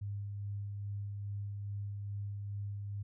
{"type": "tone with tremolo", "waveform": "sine", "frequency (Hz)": 101.3, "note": "G#2", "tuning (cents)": -43, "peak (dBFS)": -36, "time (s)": [0.01, 3.03], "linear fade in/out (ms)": 10, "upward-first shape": "sine", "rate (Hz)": 2.4, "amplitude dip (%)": 25, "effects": []}